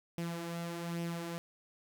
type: tone with flanger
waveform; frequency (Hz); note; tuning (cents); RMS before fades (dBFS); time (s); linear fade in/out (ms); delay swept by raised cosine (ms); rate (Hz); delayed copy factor
sawtooth; 169.7; F3; -49; -39; 0.18-1.38; 0; 0.35 to 4.45; 1.2; +0.5
effects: none